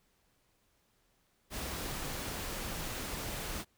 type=noise; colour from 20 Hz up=pink; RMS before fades=-39 dBFS; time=1.5-3.65 s; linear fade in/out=50 ms; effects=pink hiss -73 dBFS RMS until 3.77 s